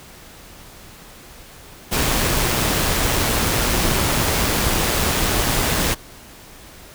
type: noise with amplitude modulation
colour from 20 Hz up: pink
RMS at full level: -18 dBFS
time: 1.91-5.95 s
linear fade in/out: 20 ms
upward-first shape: sine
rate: 118 Hz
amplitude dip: 25%
effects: pink hiss -42 dBFS RMS until 6.94 s